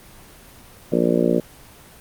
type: harmonic tone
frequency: 58.6 Hz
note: A#1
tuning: 10 cents sharp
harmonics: 3 / 4 / 5 / 6 / 7 / 8 / 9 / 10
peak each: -23 / -22 / -24 / -22 / -28 / -23 / -26 / -26 dBFS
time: 0.92-1.4 s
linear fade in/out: 5 ms
effects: pink hiss -45 dBFS RMS until 2 s + Opus 24 kbps